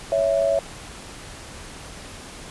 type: tone pair together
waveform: sine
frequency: 558.9 / 659.3 Hz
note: C#5 / E5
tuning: +14 / 0 cents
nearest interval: minor third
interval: 286 cents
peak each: -20 dBFS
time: 0.12-0.59 s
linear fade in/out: 2 ms
effects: pink hiss -39 dBFS RMS until 2.5 s + resampled to 24000 Hz